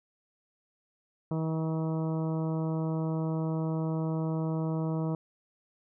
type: harmonic tone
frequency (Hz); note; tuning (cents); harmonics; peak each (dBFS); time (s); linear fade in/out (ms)
160; D#3; +49; 1 / 2 / 3 / 4 / 5 / 6 / 7 / 8; -29 / -35 / -39 / -41 / -48 / -45 / -49 / -52; 1.31-5.15; 2
effects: none